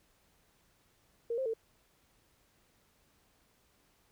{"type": "tone with pitch steps", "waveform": "sine", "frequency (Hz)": [465.9, 527, 448.7], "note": ["A#4", "C5", "A4"], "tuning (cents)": [-1, 12, 34], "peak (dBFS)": -31, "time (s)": [1.3, 1.537], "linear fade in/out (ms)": 5, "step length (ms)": 79, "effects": ["pink hiss -70 dBFS RMS until 4.11 s"]}